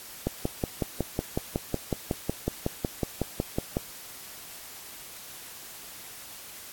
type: click train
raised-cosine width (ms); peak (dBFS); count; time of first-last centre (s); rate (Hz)
2; -12; 20; 0.27-3.769; 5.43
effects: white hiss -44 dBFS RMS until 6.72 s + AAC 64 kbps